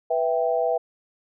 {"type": "chord", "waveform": "sine", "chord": "E minor", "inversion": "second", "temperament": "equal", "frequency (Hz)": [493.9, 659.3, 784], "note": ["B4", "E5", "G5"], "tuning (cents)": [0, 0, 0], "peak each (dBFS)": [-24, -23, -27], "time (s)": [0.1, 0.78], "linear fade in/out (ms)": 10, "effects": []}